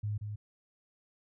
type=tone with echo; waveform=sine; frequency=104.8 Hz; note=G#2; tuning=16 cents sharp; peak=-31 dBFS; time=0.03-0.18 s; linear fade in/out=10 ms; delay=180 ms; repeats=1; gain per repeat=-5 dB; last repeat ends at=0.36 s; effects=none